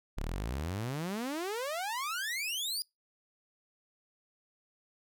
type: exponential sweep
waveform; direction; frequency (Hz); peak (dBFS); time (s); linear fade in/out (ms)
sawtooth; up; 32.7 to 4978; -30; 0.17-2.82; 0
effects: noise-tail reverb RT60 0.2 s tail -26 dB re dry